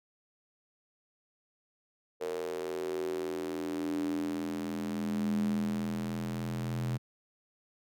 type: tone with high-pass filter sweep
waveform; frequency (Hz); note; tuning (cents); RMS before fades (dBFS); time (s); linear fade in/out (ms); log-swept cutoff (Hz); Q
square; 41.74; E1; +22; -34; 2.2-6.98; 20; 460 to 140; 7.2
effects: none